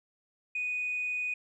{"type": "tone", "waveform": "sine", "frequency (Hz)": 2482, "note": "D#7", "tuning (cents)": -5, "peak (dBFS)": -29, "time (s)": [0.55, 1.34], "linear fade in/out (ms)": 5, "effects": ["tanh soft clip ceiling -25 dBFS"]}